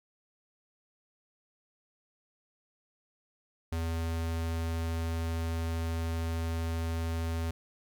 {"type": "tone", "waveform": "square", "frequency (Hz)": 82.41, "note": "E2", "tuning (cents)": 0, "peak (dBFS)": -31, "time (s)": [3.72, 7.51], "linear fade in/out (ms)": 5, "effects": ["12-bit"]}